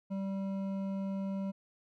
triangle tone with hard clipping, 194.5 Hz, G3, 13 cents flat, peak -35 dBFS, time 0.1-1.52 s, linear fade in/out 20 ms, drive 13 dB, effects none

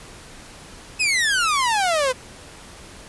sawtooth exponential sweep, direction down, 2620 to 493.9 Hz, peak -14 dBFS, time 0.99-2.13 s, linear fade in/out 20 ms, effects pink hiss -42 dBFS RMS until 3.08 s + resampled to 24000 Hz

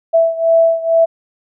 sine beating tone pair, 659.3 / 661.5 Hz, E5 / E5, 0 / +6 cents, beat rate 2.2 Hz, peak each -11 / -14 dBFS, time 0.13-1.06 s, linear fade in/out 20 ms, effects none

